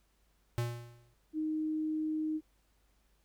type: tone with exponential decay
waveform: square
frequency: 119.1 Hz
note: A#2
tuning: 38 cents sharp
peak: -29 dBFS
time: 0.58-1.14 s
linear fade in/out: 0 ms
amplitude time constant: 120 ms
type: tone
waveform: sine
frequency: 311.1 Hz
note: D#4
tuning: in tune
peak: -31 dBFS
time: 1.33-2.41 s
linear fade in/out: 50 ms
effects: added 50 Hz sine -70 dBFS peak until 3.24 s + pink hiss -74 dBFS RMS until 3.24 s